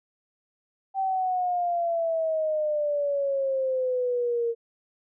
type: exponential sweep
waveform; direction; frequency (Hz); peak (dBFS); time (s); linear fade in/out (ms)
sine; down; 778 to 461.3; -23; 0.94-4.55; 50
effects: none